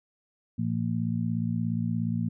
harmonic tone, 57 Hz, A#1, 38 cents flat, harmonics 2 / 3 / 4, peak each -30 / -30 / -30 dBFS, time 0.58-2.29 s, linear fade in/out 10 ms, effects none

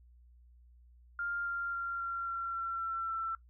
sine tone with pitch steps, 1400 / 1391.1 / 1382.3 / 1373.6 / 1364.9 / 1356.2 / 1347.6 / 1339.1 Hz, F6 / F6 / F6 / F6 / F6 / E6 / E6 / E6, +4 / -7 / -18 / -29 / -40 / +49 / +38 / +27 cents, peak -33 dBFS, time 1.19-3.35 s, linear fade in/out 2 ms, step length 270 ms, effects noise-tail reverb RT60 0.1 s tail -17 dB re dry + added 60 Hz sine -57 dBFS peak until 3.49 s

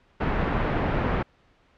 pink low-pass noise, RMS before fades -25 dBFS, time 0.2-1.23 s, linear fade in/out 10 ms, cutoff 1800 Hz, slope 12 dB/octave, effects pink hiss -61 dBFS RMS until 1.77 s + low-pass 3000 Hz 12 dB/octave

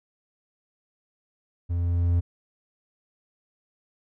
triangle tone with level ramp, 86.5 Hz, F2, 16 cents flat, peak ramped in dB -22 to -16 dBFS, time 1.69-2.21 s, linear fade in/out 20 ms, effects none

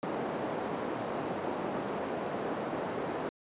white band-pass noise, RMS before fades -35 dBFS, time 0.03-3.29 s, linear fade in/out 0 ms, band 200 to 650 Hz, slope 12 dB/octave, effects resampled to 8000 Hz

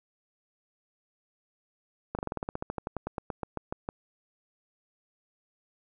slowing click train, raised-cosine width 1 ms, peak -18 dBFS, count 21, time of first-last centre 2.15-3.889 s, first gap 38 ms, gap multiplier 1.08, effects none

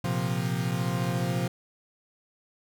40% pulse chord, Bb suspended second, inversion none, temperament equal, 116.54 / 130.81 / 174.61 Hz, Bb2 / C3 / F3, 0 / 0 / 0 cents, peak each -31 / -29 / -29 dBFS, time 0.04-1.48 s, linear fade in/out 5 ms, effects none

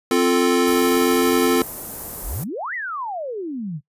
square chord, F major, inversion second, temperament equal, 261.6 / 349.2 / 440 Hz, C4 / F4 / A4, 0 / 0 / 0 cents, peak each -20 dBFS, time 0.11-1.62 s, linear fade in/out 2 ms
white band-stop noise, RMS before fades -29 dBFS, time 0.67-2.44 s, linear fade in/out 5 ms, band 760 to 13000 Hz, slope 12 dB/octave
sine exponential two-way sweep, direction up then down, 30.1 to 2057 to 137.7 Hz, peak -25 dBFS, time 2.22-3.81 s, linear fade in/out 50 ms, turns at 2.74 s
effects noise-tail reverb RT60 0.1 s tail -20 dB re dry + resampled to 32000 Hz

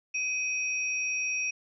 sine tone pair together, 2515 / 5646 Hz, D#7 / F8, +18 / +18 cents, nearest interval octave + major second, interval 1400 cents, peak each -28 / -37 dBFS, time 0.14-1.51 s, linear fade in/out 10 ms, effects none

